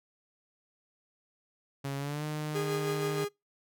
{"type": "tone with pitch glide", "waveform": "sawtooth", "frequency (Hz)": [138.59, 152.01], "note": ["C#3", "D#3"], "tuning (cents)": [0, -40], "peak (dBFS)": -29, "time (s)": [1.84, 3.25], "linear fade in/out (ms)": 10, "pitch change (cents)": 160, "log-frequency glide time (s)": [1.97, 2.24]}
{"type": "tone with tremolo", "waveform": "45% pulse", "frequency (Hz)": 410, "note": "G#4", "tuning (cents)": -22, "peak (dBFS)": -30, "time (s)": [2.54, 3.29], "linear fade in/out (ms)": 20, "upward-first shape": "sine", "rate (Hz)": 6.3, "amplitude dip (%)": 40}
{"effects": ["noise-tail reverb RT60 0.2 s tail -26 dB re dry"]}